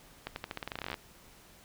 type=accelerating click train; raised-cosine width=0.3 ms; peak=-20 dBFS; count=18; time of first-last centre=0.27-0.942 s; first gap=91 ms; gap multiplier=0.88; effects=pink hiss -57 dBFS RMS until 1.64 s